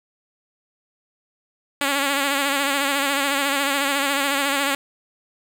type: tone with vibrato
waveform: 5% pulse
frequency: 279.2 Hz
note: C#4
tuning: 13 cents sharp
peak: -8 dBFS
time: 1.81-4.75 s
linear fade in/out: 2 ms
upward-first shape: sine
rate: 14 Hz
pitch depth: 50 cents each way
effects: none